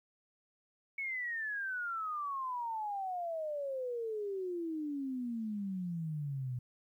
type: exponential sweep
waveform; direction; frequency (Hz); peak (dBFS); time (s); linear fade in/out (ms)
sine; down; 2227 to 121.4; -35; 0.98-6.59; 5
effects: 12-bit